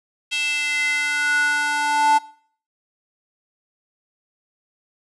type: tone with high-pass filter sweep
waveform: square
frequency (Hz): 293.7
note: D4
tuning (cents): 0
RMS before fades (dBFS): -20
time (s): 0.31-2.19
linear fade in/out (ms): 20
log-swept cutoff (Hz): 2900 to 870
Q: 5
effects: noise-tail reverb RT60 0.5 s tail -20 dB re dry + resampled to 24000 Hz